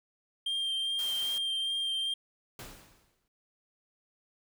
triangle tone with vibrato, 3179 Hz, G7, 24 cents sharp, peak -28 dBFS, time 0.46-2.14 s, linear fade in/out 5 ms, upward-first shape sine, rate 2.5 Hz, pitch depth 13 cents each way
white noise, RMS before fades -44 dBFS, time 0.99-1.38 s, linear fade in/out 0 ms
pink noise with exponential decay, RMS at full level -42 dBFS, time 2.59-3.28 s, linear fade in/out 2 ms, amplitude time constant 150 ms
effects none

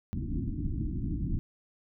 pink low-pass noise, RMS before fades -32 dBFS, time 0.13-1.39 s, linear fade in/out 0 ms, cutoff 330 Hz, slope 96 dB/octave, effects none

